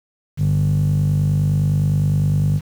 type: tone with band-pass filter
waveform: 15% pulse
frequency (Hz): 49.81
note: G1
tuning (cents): +28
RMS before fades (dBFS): -17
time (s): 0.37-2.61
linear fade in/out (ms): 50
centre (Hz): 130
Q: 7.9
effects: 7-bit